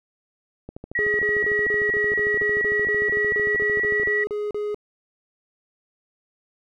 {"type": "click train", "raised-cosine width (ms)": 2, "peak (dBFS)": -22, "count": 46, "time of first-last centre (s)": [0.69, 4.073], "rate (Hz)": 13.3}
{"type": "tone with pitch glide", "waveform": "sine", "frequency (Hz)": [1919, 1936.8], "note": ["A#6", "B6"], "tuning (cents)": [50, -34], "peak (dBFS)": -20, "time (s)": [0.95, 4.24], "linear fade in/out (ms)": 5, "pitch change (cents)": 16, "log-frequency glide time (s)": [2.04, 4.02]}
{"type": "tone bursts", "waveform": "triangle", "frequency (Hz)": 417.4, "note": "G#4", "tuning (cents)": 9, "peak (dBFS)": -22, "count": 16, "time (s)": [0.99, 4.745], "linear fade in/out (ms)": 0, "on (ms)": 200, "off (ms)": 37}
{"effects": []}